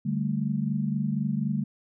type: chord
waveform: sine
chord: D suspended fourth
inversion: none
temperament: equal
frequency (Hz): 146.83 / 196 / 220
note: D3 / G3 / A3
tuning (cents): 0 / 0 / 0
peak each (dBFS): -29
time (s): 0.05-1.64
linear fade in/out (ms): 10
effects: none